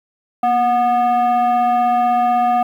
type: tone with frequency modulation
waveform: sine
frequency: 730 Hz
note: F#5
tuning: 24 cents flat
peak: -10 dBFS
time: 0.43-2.63 s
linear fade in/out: 5 ms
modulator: 492 Hz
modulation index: 0.52
effects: tanh soft clip ceiling -11 dBFS + 8-bit